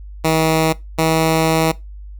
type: tone pair in turn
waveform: 10% pulse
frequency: 159.7 / 160.81 Hz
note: D#3 / E3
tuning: +45 / -43 cents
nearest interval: unison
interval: 12 cents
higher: second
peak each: -5 dBFS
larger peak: neither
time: 0.24-0.73 / 0.98-1.72 s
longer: second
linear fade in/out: 10 ms
effects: noise-tail reverb RT60 0.2 s tail -20 dB re dry + added 50 Hz sine -31 dBFS peak until 2.19 s